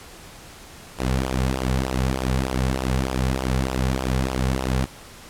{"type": "tone with flanger", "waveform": "sawtooth", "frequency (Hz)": 64.9, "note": "C2", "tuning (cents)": -13, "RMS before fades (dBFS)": -23, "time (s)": [0.98, 4.86], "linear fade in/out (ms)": 20, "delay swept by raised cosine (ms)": [0.46, 3.26], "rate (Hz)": 3.3, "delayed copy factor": -0.7, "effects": ["pink hiss -43 dBFS RMS until 5.29 s", "low-pass 12000 Hz 12 dB/octave"]}